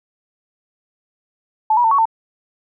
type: tone with pitch steps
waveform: sine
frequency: 870 / 967 / 897 / 1116 / 897 Hz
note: A5 / B5 / A5 / C#6 / A5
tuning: -20 / -37 / +33 / +11 / +33 cents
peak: -11 dBFS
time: 1.7-2.055 s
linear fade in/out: 5 ms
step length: 71 ms
effects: none